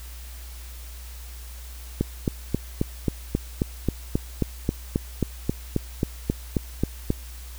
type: click train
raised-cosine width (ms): 3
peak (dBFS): -8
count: 20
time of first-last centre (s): 2.01-7.104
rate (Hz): 3.73
effects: added 60 Hz sine -37 dBFS peak until 7.58 s + white hiss -46 dBFS RMS until 7.58 s